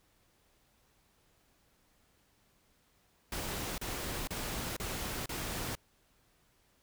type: noise bursts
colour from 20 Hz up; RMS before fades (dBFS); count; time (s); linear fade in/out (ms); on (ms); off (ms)
pink; -38; 5; 3.32-5.752; 2; 460; 33
effects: pink hiss -70 dBFS RMS until 6.82 s